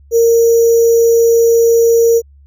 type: tone with sample-and-hold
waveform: sine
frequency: 462.9 Hz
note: A#4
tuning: 12 cents flat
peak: -6 dBFS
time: 0.11-2.22 s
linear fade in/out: 50 ms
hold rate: 6300 Hz
effects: added 70 Hz sine -40 dBFS peak until 2.46 s